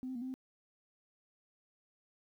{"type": "tone with pitch steps", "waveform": "sine", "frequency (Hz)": [256.2, 259.8, 237.1, 258.2, 260.5], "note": ["C4", "C4", "A#3", "C4", "C4"], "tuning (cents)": [-36, -12, 30, -23, -7], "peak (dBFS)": -37, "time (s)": [0.03, 0.34], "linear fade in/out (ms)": 0, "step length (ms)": 62, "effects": ["tanh soft clip ceiling -33 dBFS", "12-bit"]}